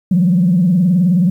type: tone with vibrato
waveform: sine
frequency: 178.2 Hz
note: F3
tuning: 35 cents sharp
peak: -8 dBFS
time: 0.11-1.3 s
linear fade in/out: 5 ms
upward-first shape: triangle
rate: 19 Hz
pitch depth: 180 cents each way
effects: tanh soft clip ceiling -4 dBFS + 8-bit